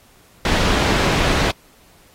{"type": "low-pass noise", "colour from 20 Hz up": "pink", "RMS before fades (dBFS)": -18, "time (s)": [0.45, 1.51], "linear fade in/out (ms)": 2, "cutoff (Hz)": 4300, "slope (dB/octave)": 12, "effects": ["pink hiss -52 dBFS RMS until 2.14 s", "AAC 48 kbps"]}